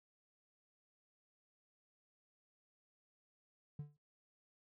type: tone with exponential decay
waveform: triangle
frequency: 146.83 Hz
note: D3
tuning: in tune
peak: -36 dBFS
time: 3.79-3.97 s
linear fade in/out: 5 ms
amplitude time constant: 38 ms
effects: noise-tail reverb RT60 0.2 s tail -23 dB re dry + tanh soft clip ceiling -35 dBFS